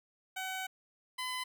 15% pulse tone pair in turn, 755 / 1013.1 Hz, F#5 / B5, +35 / +44 cents, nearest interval perfect fourth, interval 509 cents, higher second, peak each -30 / -29 dBFS, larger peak second, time 0.36-0.67 / 1.18-1.44 s, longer first, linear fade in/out 10 ms, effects none

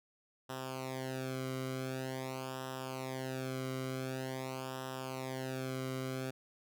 sawtooth tone with flanger, 130.81 Hz, C3, in tune, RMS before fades -40 dBFS, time 0.49-6.31 s, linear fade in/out 10 ms, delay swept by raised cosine 0.45 to 1.16 ms, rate 0.46 Hz, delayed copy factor -0.85, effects none

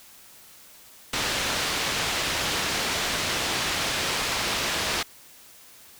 white low-pass noise, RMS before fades -27 dBFS, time 1.13-5.03 s, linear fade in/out 5 ms, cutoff 4500 Hz, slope 12 dB/octave, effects white hiss -50 dBFS RMS until 5.99 s

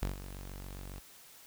sawtooth tone with ADSR envelope, 47.33 Hz, F#1, 40 cents sharp, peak -26 dBFS, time 0.02-1 s, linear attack 5 ms, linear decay 130 ms, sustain -13 dB, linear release 6 ms, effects white hiss -56 dBFS RMS until 1.46 s

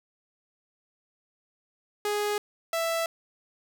sawtooth tone pair in turn, 415.3 / 661.7 Hz, G#4 / E5, 0 / +6 cents, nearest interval minor sixth, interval 806 cents, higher second, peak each -22 dBFS, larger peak neither, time 2.05-2.38 / 2.73-3.06 s, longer neither, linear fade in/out 2 ms, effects none

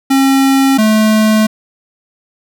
square tone pair in turn, 270 / 216.5 Hz, C#4 / A3, -45 / -28 cents, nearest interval major third, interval 383 cents, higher first, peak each -8 dBFS, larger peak neither, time 0.1-0.78 / 0.78-1.47 s, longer second, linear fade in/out 10 ms, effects none

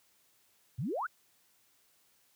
sine exponential sweep, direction up, 104 to 1613 Hz, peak -32 dBFS, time 0.78-1.07 s, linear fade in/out 10 ms, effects white hiss -69 dBFS RMS until 2.35 s + high-pass 60 Hz 12 dB/octave

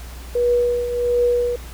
sine tone with tremolo, 484.2 Hz, B4, 34 cents flat, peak -13 dBFS, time 0.35-1.56 s, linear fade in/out 5 ms, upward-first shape triangle, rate 1.4 Hz, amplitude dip 65%, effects added 60 Hz sine -33 dBFS peak until 1.73 s + pink hiss -41 dBFS RMS until 1.73 s

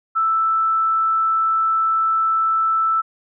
sine tone, 1321 Hz, E6, 3 cents sharp, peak -15 dBFS, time 0.15-3.02 s, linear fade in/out 20 ms, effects none

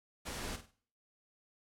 pink noise with echo, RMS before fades -41 dBFS, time 0.25-0.57 s, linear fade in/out 20 ms, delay 49 ms, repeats 3, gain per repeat -10 dB, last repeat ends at 0.717 s, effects noise-tail reverb RT60 0.5 s tail -19 dB re dry + low-pass 11000 Hz 12 dB/octave

